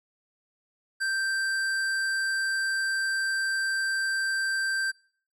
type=tone; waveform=square; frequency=1568 Hz; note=G6; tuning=in tune; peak=-26 dBFS; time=1-4.92 s; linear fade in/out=20 ms; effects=noise-tail reverb RT60 0.5 s tail -25 dB re dry + low-pass 10000 Hz 12 dB/octave